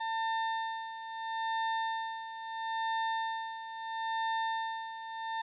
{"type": "tone with tremolo", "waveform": "35% pulse", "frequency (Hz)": 900, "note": "A5", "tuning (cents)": 39, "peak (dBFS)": -28, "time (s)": [0, 5.42], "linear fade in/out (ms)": 10, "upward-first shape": "sine", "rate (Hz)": 0.75, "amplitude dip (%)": 70, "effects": ["resampled to 8000 Hz", "11-bit"]}